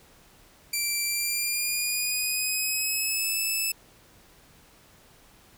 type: tone with pitch glide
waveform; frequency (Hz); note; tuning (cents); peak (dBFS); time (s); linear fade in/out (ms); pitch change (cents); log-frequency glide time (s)
10% pulse; 2349 to 2621; D7 to E7; 0 to -11; -17; 0.73-3.72; 5; +189; 1.05-3.37
effects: pink hiss -56 dBFS RMS until 5.57 s

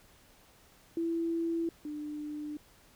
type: tone pair in turn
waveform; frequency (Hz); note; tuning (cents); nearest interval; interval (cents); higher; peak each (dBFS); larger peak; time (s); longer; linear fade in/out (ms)
sine; 333 / 298.7; E4 / D4; +18 / +29; major second; 189; first; -29 / -36; first; 0.97-1.69 / 1.85-2.57; neither; 2
effects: pink hiss -61 dBFS RMS until 2.95 s

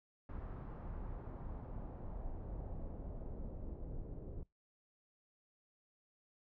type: noise with low-pass filter sweep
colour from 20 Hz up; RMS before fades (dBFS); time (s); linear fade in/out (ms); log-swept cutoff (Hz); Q
brown; -45; 0.29-4.43; 2; 1300 to 460; 1.3
effects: noise-tail reverb RT60 0.2 s tail -25 dB re dry

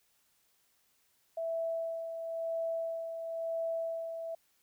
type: tone with tremolo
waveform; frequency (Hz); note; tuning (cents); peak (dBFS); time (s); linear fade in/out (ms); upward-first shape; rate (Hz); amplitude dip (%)
sine; 659.3; E5; 0; -31; 1.37-4.35; 5; sine; 0.98; 50
effects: white hiss -72 dBFS RMS until 4.62 s

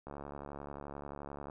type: click train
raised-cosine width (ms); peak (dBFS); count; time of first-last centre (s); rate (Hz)
1; -30; 103; 0.07-1.499; 71.4
effects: none

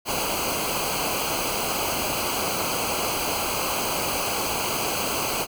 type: noise with comb filter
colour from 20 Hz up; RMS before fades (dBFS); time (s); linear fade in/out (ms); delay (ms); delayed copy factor
pink; -26; 0.05-5.47; 50; 0.55; -0.8
effects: none

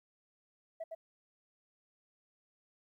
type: tone with echo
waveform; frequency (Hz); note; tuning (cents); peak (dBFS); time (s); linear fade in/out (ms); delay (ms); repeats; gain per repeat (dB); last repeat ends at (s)
sine; 653; E5; -17; -36; 0.8-0.84; 10; 110; 1; -3; 0.95
effects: tanh soft clip ceiling -36 dBFS + 13-bit

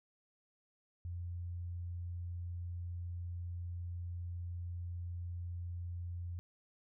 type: tone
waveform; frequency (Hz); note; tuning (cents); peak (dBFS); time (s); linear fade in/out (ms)
sine; 87.31; F2; 0; -39; 1.05-6.39; 0
effects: none

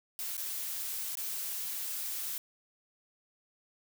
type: noise with dropouts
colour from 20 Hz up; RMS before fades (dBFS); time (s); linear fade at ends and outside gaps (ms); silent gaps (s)
blue; -37; 0.19-2.38; 0; 0.368-0.378 / 1.153-1.172
effects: none

